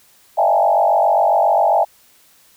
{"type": "tone with frequency modulation", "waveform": "sine", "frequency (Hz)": 740, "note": "F#5", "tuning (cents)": 0, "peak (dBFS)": -11, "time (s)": [0.37, 1.85], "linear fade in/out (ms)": 20, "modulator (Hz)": 47.4, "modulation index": 2.8, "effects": ["white hiss -52 dBFS RMS until 2.56 s"]}